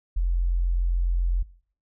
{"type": "tone", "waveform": "sine", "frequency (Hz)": 43.65, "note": "F1", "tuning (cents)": 0, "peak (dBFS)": -20, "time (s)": [0.16, 1.43], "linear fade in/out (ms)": 10, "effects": ["noise-tail reverb RT60 0.5 s tail -19 dB re dry"]}